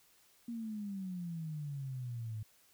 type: exponential sweep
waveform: sine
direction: down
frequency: 237.9 to 106.2 Hz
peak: -38 dBFS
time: 0.48-2.43 s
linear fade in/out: 5 ms
effects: white hiss -67 dBFS RMS until 2.73 s